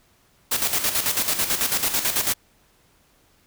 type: noise with tremolo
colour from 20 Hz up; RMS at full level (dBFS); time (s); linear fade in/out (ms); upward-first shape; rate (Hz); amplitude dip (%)
white; -21; 0.51-2.34; 10; square; 9.1; 60
effects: pink hiss -60 dBFS RMS until 3.46 s